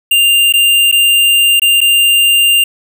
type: tone with dropouts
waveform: square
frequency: 2794 Hz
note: F7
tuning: in tune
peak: -7 dBFS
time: 0.11-2.64 s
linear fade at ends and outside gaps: 5 ms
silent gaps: 0.525-0.537 / 0.915-0.924 / 1.597-1.618 / 1.806-1.813 s
effects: none